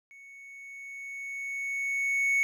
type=tone with level ramp; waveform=triangle; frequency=2217 Hz; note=C#7; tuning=in tune; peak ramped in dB=-47 to -20 dBFS; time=0.11-2.43 s; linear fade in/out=0 ms; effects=none